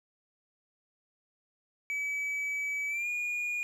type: tone with pitch glide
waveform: triangle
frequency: 2288 to 2438 Hz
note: D7 to D#7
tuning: -46 to -36 cents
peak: -29 dBFS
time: 1.9-3.63 s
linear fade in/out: 0 ms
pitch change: +110 cents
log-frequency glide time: 2.88-3.08 s
effects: none